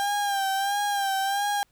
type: tone with vibrato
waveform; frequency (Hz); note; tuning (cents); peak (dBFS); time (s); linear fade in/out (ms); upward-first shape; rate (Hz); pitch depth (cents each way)
35% pulse; 797; G5; +28; -22; 0-1.63; 0; sine; 1.5; 50
effects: pink hiss -67 dBFS RMS until 1.71 s